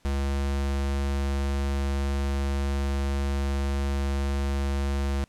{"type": "tone", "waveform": "square", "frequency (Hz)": 69.3, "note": "C#2", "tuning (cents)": 0, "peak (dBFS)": -25, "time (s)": [0.05, 5.24], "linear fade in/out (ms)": 0, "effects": ["pink hiss -63 dBFS RMS until 5.28 s", "low-pass 10000 Hz 12 dB/octave"]}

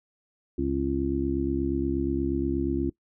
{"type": "harmonic tone", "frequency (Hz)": 68.4, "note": "C#2", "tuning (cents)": -23, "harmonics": [1, 2, 3, 4, 5], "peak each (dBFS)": [-32, -35, -36, -28, -28], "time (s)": [0.58, 2.9], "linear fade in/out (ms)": 5, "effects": ["noise-tail reverb RT60 0.1 s tail -21 dB re dry"]}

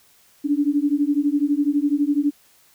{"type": "beating tone pair", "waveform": "sine", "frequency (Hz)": [283.6, 295.6], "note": ["C#4", "D4"], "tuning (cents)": [40, 11], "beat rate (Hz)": 12, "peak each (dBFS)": -20, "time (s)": [0.44, 2.31], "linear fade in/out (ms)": 20, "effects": ["white hiss -56 dBFS RMS until 2.74 s"]}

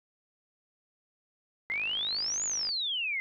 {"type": "exponential two-way sweep", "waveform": "sine", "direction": "up then down", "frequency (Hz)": [2042, 7090, 2042], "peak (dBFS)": -29, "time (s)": [1.7, 3.2], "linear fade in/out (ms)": 0, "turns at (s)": 2.44}
{"type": "click train", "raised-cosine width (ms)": 0.3, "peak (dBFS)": -28, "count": 52, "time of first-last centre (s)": [1.7, 2.69], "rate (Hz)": 51.5}
{"effects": []}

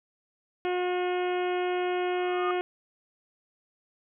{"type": "harmonic tone", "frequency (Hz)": 360.4, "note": "F#4", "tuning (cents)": -45, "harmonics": [1, 2, 3, 4, 5, 6, 7, 8, 9], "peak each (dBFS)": [-27, -32, -41, -40, -44, -42, -43, -45, -49], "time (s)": [0.65, 2.61], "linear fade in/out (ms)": 0}
{"type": "tone with exponential growth", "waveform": "sine", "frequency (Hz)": 1224, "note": "D#6", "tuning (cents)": -29, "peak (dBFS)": -26, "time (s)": [2.05, 2.51], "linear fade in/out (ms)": 1, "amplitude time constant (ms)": 100}
{"effects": []}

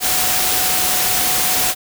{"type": "tone in noise", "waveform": "sine", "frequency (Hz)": 740, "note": "F#5", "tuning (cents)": 0, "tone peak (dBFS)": -27, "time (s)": [0, 1.75], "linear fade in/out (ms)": 50, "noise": "white", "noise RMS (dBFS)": -17, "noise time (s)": [0, 1.75], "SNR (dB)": -13, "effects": []}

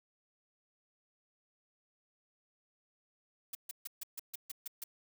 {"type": "noise bursts", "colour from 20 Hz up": "blue", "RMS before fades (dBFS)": -41, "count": 9, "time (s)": [3.53, 4.839], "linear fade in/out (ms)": 5, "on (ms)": 21, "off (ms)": 140, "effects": []}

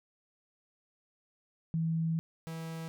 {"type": "tone pair in turn", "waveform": ["sine", "45% pulse"], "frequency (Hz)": [163, 163], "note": ["E3", "E3"], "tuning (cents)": [-19, -19], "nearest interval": "unison", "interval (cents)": 0, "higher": "neither", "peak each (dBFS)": [-28, -38], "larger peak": "first", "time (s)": [[1.74, 2.19], [2.47, 2.88]], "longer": "first", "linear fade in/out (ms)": 0, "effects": []}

